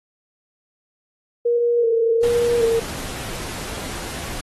sine tone with vibrato, 466.2 Hz, A#4, in tune, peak -15 dBFS, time 1.45-2.8 s, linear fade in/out 10 ms, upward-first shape square, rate 1.3 Hz, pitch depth 32 cents each way
pink noise, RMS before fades -31 dBFS, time 2.23-4.41 s, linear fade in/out 5 ms
effects AAC 32 kbps

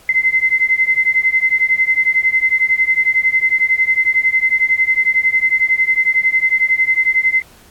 sine beating tone pair, 2057 / 2068 Hz, C7 / C7, -30 / -21 cents, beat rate 11 Hz, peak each -15 / -14 dBFS, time 0.09-7.42 s, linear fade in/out 2 ms, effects pink hiss -46 dBFS RMS until 7.7 s + AAC 64 kbps

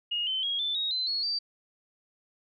sine tone with pitch steps, 2864 / 3070 / 3290 / 3526 / 3779 / 4050 / 4341 / 4653 Hz, F7 / G7 / G#7 / A7 / A#7 / B7 / C#8 / D8, +43 / -37 / -17 / +3 / +23 / +43 / -37 / -17 cents, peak -27 dBFS, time 0.11-1.39 s, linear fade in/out 10 ms, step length 160 ms, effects none

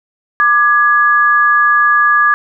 sine tone pair together, 1190.1 / 1676 Hz, D6 / G#6, +23 / +15 cents, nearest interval tritone, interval 592 cents, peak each -10 dBFS, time 0.4-2.34 s, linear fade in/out 0 ms, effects none

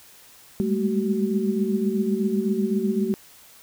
sine tone cluster, 198.7 / 206.6 / 222.2 / 378.7 Hz, G3 / G#3 / A3 / F#4, +24 / -9 / +17 / +40 cents, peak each -26 dBFS, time 0.6-3.14 s, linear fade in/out 0 ms, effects white hiss -50 dBFS RMS until 3.62 s

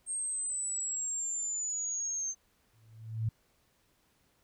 sine linear sweep, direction down, 8510 to 6272 Hz, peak -32 dBFS, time 0.06-2.35 s, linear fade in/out 50 ms
sine tone with exponential growth, 111.5 Hz, A2, 23 cents sharp, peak -26 dBFS, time 2.73-3.29 s, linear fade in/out 5 ms, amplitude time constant 120 ms
effects pink hiss -71 dBFS RMS until 4.43 s

